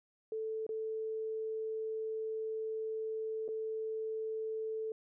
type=tone with dropouts; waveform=sine; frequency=440 Hz; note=A4; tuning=in tune; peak=-35 dBFS; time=0.32-4.92 s; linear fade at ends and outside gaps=2 ms; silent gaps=0.666-0.691 / 3.48-3.487 s; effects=none